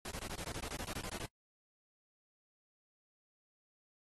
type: noise bursts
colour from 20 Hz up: pink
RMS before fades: -43 dBFS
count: 15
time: 0.05-1.258 s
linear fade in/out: 2 ms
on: 60 ms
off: 22 ms
effects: noise-tail reverb RT60 0.1 s tail -26 dB re dry + AAC 32 kbps